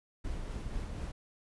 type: noise with tremolo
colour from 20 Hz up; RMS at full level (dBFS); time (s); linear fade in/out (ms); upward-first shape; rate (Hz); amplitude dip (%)
brown; -37; 0.24-1.12; 10; sine; 4.1; 25
effects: resampled to 24000 Hz